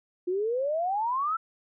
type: exponential sweep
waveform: sine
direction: up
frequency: 349.2 to 1356 Hz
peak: -25 dBFS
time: 0.27-1.37 s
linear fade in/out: 10 ms
effects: none